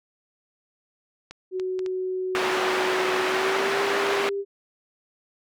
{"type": "clicks", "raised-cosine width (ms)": 0.2, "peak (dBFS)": -22, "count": 6, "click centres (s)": [1.31, 1.598, 1.792, 1.862, 2.515, 2.731]}
{"type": "tone with pitch glide", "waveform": "sine", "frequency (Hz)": [371.7, 398.4], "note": ["F#4", "G4"], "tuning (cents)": [8, 28], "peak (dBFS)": -25, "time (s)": [1.51, 4.45], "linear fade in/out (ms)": 50, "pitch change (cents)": 120, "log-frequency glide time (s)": [3.26, 3.81]}
{"type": "band-pass noise", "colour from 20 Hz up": "white", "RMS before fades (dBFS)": -26, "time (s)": [2.35, 4.29], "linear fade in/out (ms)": 0, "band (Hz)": [310, 1900], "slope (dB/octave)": 12}
{"effects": []}